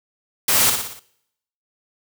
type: noise with echo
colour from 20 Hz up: white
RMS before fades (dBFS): -17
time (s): 0.48-0.7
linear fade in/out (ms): 5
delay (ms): 59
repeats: 5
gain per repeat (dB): -5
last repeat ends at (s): 0.995
effects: noise-tail reverb RT60 0.8 s tail -23 dB re dry + high-pass 60 Hz 12 dB/octave